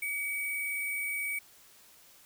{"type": "tone with sample-and-hold", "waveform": "sine", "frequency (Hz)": 2269, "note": "C#7", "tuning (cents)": 40, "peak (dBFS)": -31, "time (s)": [0.02, 1.39], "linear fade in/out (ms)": 5, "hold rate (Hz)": 11025, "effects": ["white hiss -58 dBFS RMS until 2.25 s"]}